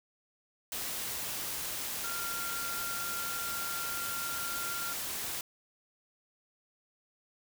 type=tone in noise; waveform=sine; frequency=1387 Hz; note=F6; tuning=12 cents flat; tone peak=-38 dBFS; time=2.04-4.93 s; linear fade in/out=2 ms; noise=white; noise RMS=-37 dBFS; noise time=0.72-5.41 s; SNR=-4 dB; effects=none